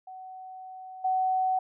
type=tone with level steps; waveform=sine; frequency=750 Hz; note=F#5; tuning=23 cents sharp; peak=-40 / -23 dBFS; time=0.07-1.59 s; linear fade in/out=5 ms; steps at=1.04 s; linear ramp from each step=10 ms; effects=none